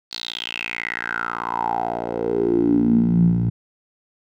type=tone with band-pass filter sweep; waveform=10% pulse; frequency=58.1 Hz; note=A#1; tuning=5 cents flat; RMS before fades=-21 dBFS; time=0.11-3.5 s; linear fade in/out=10 ms; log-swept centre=4400 to 130 Hz; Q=7; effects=none